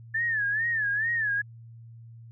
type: tone with vibrato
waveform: sine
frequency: 1750 Hz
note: A6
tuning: 10 cents flat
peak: -24 dBFS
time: 0.14-1.42 s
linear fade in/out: 10 ms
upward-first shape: sine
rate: 2.3 Hz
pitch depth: 130 cents each way
effects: added 115 Hz sine -44 dBFS peak until 2.31 s